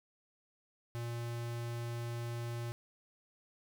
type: tone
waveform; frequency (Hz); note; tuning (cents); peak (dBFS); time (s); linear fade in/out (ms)
square; 118.1; A#2; +23; -38; 0.95-2.72; 0
effects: none